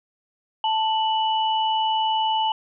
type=tone pair together; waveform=sine; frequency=880 / 2960 Hz; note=A5 / F#7; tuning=0 / 0 cents; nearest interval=octave + major sixth; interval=2100 cents; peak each=-20 / -26 dBFS; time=0.64-2.52 s; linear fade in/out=2 ms; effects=none